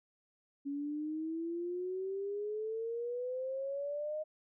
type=exponential sweep; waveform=sine; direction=up; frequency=279 to 622.3 Hz; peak=-35 dBFS; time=0.65-4.24 s; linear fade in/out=20 ms; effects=none